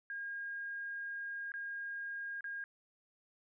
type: tone with dropouts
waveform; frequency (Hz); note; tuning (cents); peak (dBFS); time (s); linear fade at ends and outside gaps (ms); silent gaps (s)
sine; 1622; G#6; -41; -39; 0.1-2.64; 1; 1.519-1.539 / 2.408-2.442
effects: none